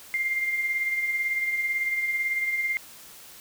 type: tone with tremolo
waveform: sine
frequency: 2100 Hz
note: C7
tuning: 6 cents sharp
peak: -22 dBFS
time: 0.14-2.77 s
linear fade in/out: 0 ms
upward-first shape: sine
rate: 18 Hz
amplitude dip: 45%
effects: white hiss -47 dBFS RMS until 3.4 s